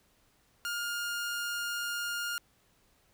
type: tone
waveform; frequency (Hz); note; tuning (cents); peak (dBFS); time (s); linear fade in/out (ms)
sawtooth; 1414; F6; +21; -29; 0.65-2.38; 0
effects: pink hiss -68 dBFS RMS until 3.13 s